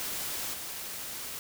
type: noise with level steps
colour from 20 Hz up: white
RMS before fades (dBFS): -35 / -39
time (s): 0-1.39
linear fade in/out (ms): 0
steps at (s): 0.53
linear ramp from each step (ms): 10
effects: none